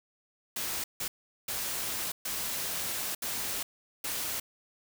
white noise bursts at uneven times, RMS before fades -34 dBFS, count 6, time 0.56-0.84 / 1-1.08 / 1.48-2.12 / 2.25-3.15 / 3.22-3.63 / 4.04-4.4 s, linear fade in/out 5 ms, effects none

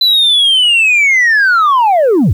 sine linear sweep, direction down, 4023 to 66.1 Hz, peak -4 dBFS, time 0.01-2.33 s, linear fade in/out 5 ms, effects tanh soft clip ceiling -5 dBFS + 7-bit

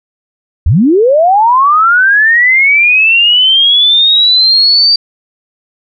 sine linear sweep, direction up, 59.3 to 4671 Hz, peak -4 dBFS, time 0.66-4.96 s, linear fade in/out 5 ms, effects none

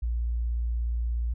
sine tone, 58.4 Hz, A#1, 4 cents sharp, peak -25 dBFS, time 0.02-1.34 s, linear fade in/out 10 ms, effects none

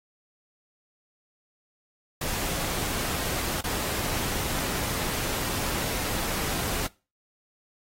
pink noise with dropouts, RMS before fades -30 dBFS, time 2.21-6.87 s, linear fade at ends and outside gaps 5 ms, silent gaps 3.61-3.639 s, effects noise-tail reverb RT60 0.3 s tail -21 dB re dry + AAC 48 kbps

